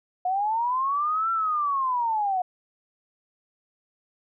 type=linear two-way sweep; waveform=sine; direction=up then down; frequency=717 to 1359 to 717 Hz; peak=-22 dBFS; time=0.25-2.42 s; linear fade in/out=5 ms; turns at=1.31 s; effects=none